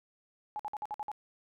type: tone bursts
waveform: sine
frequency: 843 Hz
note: G#5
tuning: 26 cents sharp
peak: -34 dBFS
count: 7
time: 0.56-1.116 s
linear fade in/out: 0 ms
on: 34 ms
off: 53 ms
effects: none